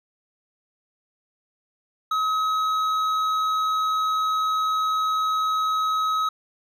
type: tone with hard clipping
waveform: triangle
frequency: 1276 Hz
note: D#6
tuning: 43 cents sharp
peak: -22 dBFS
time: 2.11-6.29 s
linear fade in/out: 5 ms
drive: 10 dB
effects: none